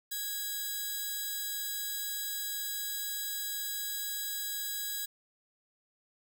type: tone pair together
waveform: 5% pulse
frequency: 1648 / 3907 Hz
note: G#6 / B7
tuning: -14 / -19 cents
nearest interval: octave + minor third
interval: 1495 cents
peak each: -28 dBFS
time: 0.11-5.06 s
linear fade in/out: 10 ms
effects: none